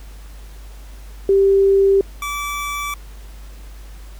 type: tone pair in turn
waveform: sine / 25% pulse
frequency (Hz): 392 / 1156.8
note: G4 / D6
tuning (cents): 0 / -27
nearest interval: octave + perfect fifth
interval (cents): 1873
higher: second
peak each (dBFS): -10 / -19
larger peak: first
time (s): 1.29-2.01 / 2.22-2.94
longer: neither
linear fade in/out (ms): 2
effects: added 50 Hz sine -34 dBFS peak until 4.19 s + pink hiss -47 dBFS RMS until 4.19 s